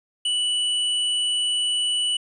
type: tone with hard clipping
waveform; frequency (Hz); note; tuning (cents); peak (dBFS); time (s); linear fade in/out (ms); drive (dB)
sine; 2960; F#7; 0; -22; 0.25-2.17; 5; 11
effects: resampled to 24000 Hz